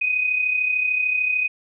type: tone with amplitude modulation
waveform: sine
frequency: 2500 Hz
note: D#7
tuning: 8 cents sharp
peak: -16 dBFS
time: 0.01-1.48 s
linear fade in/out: 10 ms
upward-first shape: sine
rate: 33.4 Hz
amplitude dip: 55%
effects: none